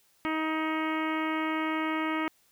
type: harmonic tone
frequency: 315.2 Hz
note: D#4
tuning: 23 cents sharp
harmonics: 1 / 2 / 3 / 4 / 5 / 6 / 7 / 8 / 9 / 10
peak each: -30 / -39 / -36 / -35 / -43 / -39 / -37 / -46 / -46 / -51 dBFS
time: 0.25-2.28 s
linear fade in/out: 0 ms
effects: white hiss -66 dBFS RMS until 2.51 s